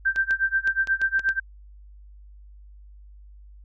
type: tone with tremolo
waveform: sine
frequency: 1568 Hz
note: G6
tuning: in tune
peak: -17 dBFS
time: 0.05-1.4 s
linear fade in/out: 10 ms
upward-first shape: sine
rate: 8.3 Hz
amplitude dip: 95%
type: clicks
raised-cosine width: 0.2 ms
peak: -19 dBFS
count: 7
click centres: 0.161 / 0.309 / 0.675 / 0.873 / 1.016 / 1.194 / 1.29 s
effects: added 50 Hz sine -44 dBFS peak until 3.64 s